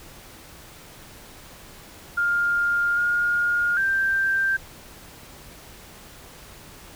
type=tone with pitch steps; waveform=sine; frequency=1406 / 1422 / 1574 Hz; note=F6 / F6 / G6; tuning=+11 / +31 / +7 cents; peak=-19 dBFS; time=2.17-4.57 s; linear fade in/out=10 ms; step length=800 ms; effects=pink hiss -45 dBFS RMS until 6.95 s